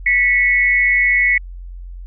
sine tone pair together, 1961.8 / 2202 Hz, B6 / C#7, -12 / -12 cents, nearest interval major second, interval 200 cents, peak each -14 dBFS, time 0.06-1.38 s, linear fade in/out 5 ms, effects added 44 Hz sine -29 dBFS peak until 2.06 s

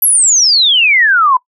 sine exponential sweep, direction down, 11890 to 987.8 Hz, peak -6 dBFS, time 0.02-1.37 s, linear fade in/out 5 ms, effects noise-tail reverb RT60 0.1 s tail -22 dB re dry

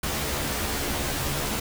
pink noise with comb filter, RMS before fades -28 dBFS, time 0.03-1.6 s, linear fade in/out 5 ms, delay 14 ms, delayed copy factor +0.9, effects none

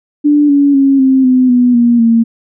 sine tone with pitch steps, 293.7 / 283.5 / 273.7 / 264.2 / 255.1 / 246.3 / 237.7 / 229.5 Hz, D4 / C#4 / C#4 / C4 / C4 / B3 / A#3 / A#3, 0 / +39 / -22 / +17 / -44 / -5 / +34 / -27 cents, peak -5 dBFS, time 0.24-2.24 s, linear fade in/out 20 ms, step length 250 ms, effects none

